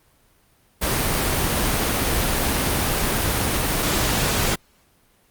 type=noise; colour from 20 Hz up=pink; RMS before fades=-21 dBFS; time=0.81-4.56 s; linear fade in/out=20 ms; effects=pink hiss -59 dBFS RMS until 5.3 s + Opus 32 kbps